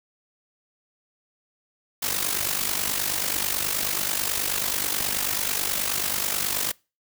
white noise with amplitude modulation, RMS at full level -23 dBFS, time 2.02-6.72 s, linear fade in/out 10 ms, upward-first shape sine, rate 49.3 Hz, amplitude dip 70%, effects noise-tail reverb RT60 0.3 s tail -25 dB re dry

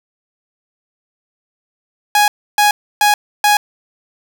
sawtooth tone bursts, 830.6 Hz, G#5, in tune, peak -5 dBFS, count 4, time 2.15-3.57 s, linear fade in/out 2 ms, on 130 ms, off 300 ms, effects none

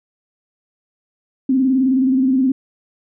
sine tone with vibrato, 261.8 Hz, C4, 1 cent sharp, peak -12 dBFS, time 1.49-2.52 s, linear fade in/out 5 ms, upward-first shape square, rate 19 Hz, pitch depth 54 cents each way, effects none

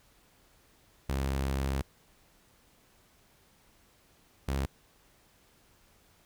sawtooth tone pair in turn, 67.5 / 67.93 Hz, C#2 / C#2, -45 / -34 cents, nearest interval unison, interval 11 cents, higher second, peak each -25 dBFS, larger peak neither, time 1.09-1.82 / 4.48-4.66 s, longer first, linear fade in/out 5 ms, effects pink hiss -64 dBFS RMS until 6.25 s

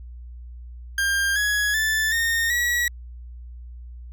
40% pulse tone with pitch steps, 1600 / 1675.7 / 1754.9 / 1837.9 / 1924.8 Hz, G6 / G#6 / A6 / A#6 / B6, +35 / +15 / -5 / -25 / -45 cents, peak -19 dBFS, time 0.98-2.88 s, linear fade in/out 2 ms, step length 380 ms, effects added 60 Hz sine -36 dBFS peak until 4.12 s

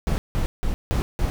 brown noise bursts, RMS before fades -22 dBFS, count 5, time 0.07-1.3 s, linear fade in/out 0 ms, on 110 ms, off 170 ms, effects none

